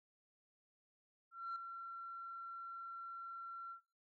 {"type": "tone with ADSR envelope", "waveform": "sine", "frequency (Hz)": 1361, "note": "F6", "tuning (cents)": -45, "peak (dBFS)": -37, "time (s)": [1.31, 3.81], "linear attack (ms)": 250, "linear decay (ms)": 3, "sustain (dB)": -8, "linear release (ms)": 100, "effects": ["noise-tail reverb RT60 0.4 s tail -25 dB re dry", "tanh soft clip ceiling -38 dBFS"]}